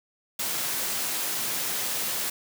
white high-pass noise, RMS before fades -29 dBFS, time 0.39-2.3 s, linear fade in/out 5 ms, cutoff 120 Hz, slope 24 dB/octave, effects none

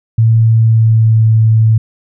sine tone with pitch glide, 113 to 110.99 Hz, A2 to A2, +47 to +16 cents, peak -5 dBFS, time 0.18-1.78 s, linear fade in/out 5 ms, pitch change -31 cents, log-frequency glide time 0.44-1.3 s, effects none

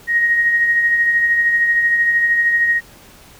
sine tone with tremolo, 1877 Hz, A#6, 11 cents sharp, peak -10 dBFS, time 0.07-2.81 s, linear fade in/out 50 ms, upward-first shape triangle, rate 13 Hz, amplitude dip 45%, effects pink hiss -44 dBFS RMS until 3.39 s

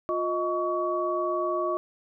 sine tone cluster, 354.3 / 626 / 1127 Hz, F4 / D#5 / C#6, +25 / +10 / +28 cents, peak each -29 dBFS, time 0.09-1.77 s, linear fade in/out 0 ms, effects none

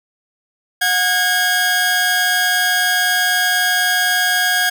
sawtooth tone pair together, 728.1 / 1636 Hz, F#5 / G#6, -28 / -26 cents, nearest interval octave + major second, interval 1402 cents, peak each -17 / -11 dBFS, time 0.81-4.7 s, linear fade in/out 10 ms, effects none

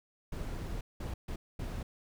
brown noise bursts at uneven times, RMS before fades -38 dBFS, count 4, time 0.32-0.81 / 1-1.14 / 1.28-1.36 / 1.59-1.83 s, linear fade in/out 5 ms, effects none

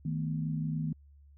sine tone cluster, 156.6 / 221 / 247.4 Hz, D#3 / A3 / B3, +11 / +8 / +3 cents, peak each -31 / -39 / -39 dBFS, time 0.05-0.93 s, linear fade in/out 5 ms, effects added 71 Hz sine -54 dBFS peak until 1.37 s

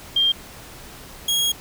sine / sawtooth tone pair in turn, 3195 / 3289 Hz, G7 / G#7, +32 / -18 cents, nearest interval minor second, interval 50 cents, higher second, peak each -15 dBFS, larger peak neither, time 0.16-0.32 / 1.28-1.52 s, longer second, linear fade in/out 5 ms, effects pink hiss -41 dBFS RMS until 1.6 s

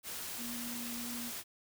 sine tone in noise, 238.2 Hz, A#3, 38 cents sharp, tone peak -42 dBFS, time 0.37-1.32 s, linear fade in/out 50 ms, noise white, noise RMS -42 dBFS, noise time 0.03-1.44 s, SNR -3 dB, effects none

